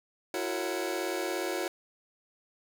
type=chord; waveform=sawtooth; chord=F# dominant seventh; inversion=third; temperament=just; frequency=333 / 370 / 462.5 / 555 Hz; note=E4 / F#4 / A#4 / C#5; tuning=+18 / 0 / -14 / +2 cents; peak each=-32 / -30 / -35 / -33 dBFS; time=0.34-1.68 s; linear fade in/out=2 ms; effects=none